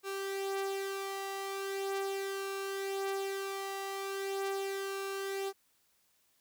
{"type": "tone with flanger", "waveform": "sawtooth", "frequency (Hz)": 391.1, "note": "G4", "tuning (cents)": -4, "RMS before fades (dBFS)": -37, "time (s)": [0.03, 5.53], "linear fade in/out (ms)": 50, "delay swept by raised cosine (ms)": [1.8, 3.6], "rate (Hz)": 0.4, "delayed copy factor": 0.5, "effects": ["white hiss -72 dBFS RMS until 6.4 s"]}